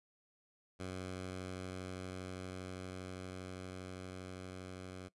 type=tone with level ramp; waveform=10% pulse; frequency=92.5 Hz; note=F#2; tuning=in tune; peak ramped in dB=-33 to -38 dBFS; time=0.79-5.09 s; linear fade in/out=20 ms; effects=noise-tail reverb RT60 0.1 s tail -19 dB re dry + resampled to 24000 Hz